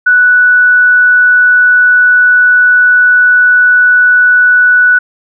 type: tone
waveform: sine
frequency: 1480 Hz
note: F#6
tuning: in tune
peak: -3 dBFS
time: 0.06-4.99 s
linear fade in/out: 10 ms
effects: none